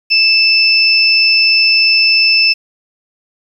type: tone pair together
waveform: sine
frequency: 2637 / 5274 Hz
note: E7 / E8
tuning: 0 / 0 cents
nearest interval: octave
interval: 1200 cents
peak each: -10 dBFS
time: 0.1-2.54 s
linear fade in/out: 20 ms
effects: 7-bit